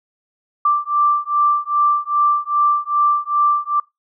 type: beating tone pair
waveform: sine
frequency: 1174.7 / 1177.2 Hz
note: D6 / D6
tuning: 0 / +4 cents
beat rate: 2.5 Hz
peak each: -17 dBFS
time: 0.65-3.8 s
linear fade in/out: 5 ms
effects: noise-tail reverb RT60 0.2 s tail -23 dB re dry